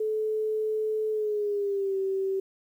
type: tone with pitch glide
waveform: sine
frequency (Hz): 432.9 to 385.7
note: A4 to G4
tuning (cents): -28 to -28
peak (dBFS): -25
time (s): 0-2.4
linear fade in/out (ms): 5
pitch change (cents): -200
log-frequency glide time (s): 1.11-1.97
effects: 10-bit